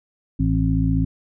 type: harmonic tone with a mistuned harmonic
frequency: 55.3 Hz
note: A1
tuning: 9 cents sharp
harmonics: 1 / 2 / 3 / 5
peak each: -22 / -22 / -22 / -22 dBFS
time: 0.39-1.05 s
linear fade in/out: 10 ms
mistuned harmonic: 5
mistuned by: -70 cents
effects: none